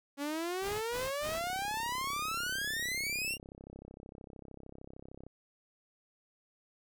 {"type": "exponential sweep", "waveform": "sawtooth", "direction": "up", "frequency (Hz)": [277.2, 2837], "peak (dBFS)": -30, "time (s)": [0.17, 3.38], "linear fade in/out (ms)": 50}
{"type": "noise bursts", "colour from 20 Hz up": "pink", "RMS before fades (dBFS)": -43, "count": 3, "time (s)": [0.61, 1.412], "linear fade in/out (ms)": 50, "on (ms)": 210, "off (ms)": 86}
{"type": "click train", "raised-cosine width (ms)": 2, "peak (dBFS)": -35, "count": 134, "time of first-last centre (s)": [1.26, 5.266], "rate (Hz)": 33.2}
{"effects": []}